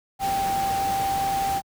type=tone in noise; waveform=sine; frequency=784 Hz; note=G5; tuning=in tune; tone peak=-22 dBFS; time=0.19-1.62 s; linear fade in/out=50 ms; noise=pink; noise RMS=-32 dBFS; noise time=0.19-1.62 s; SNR=+7 dB; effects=high-pass 60 Hz 12 dB/octave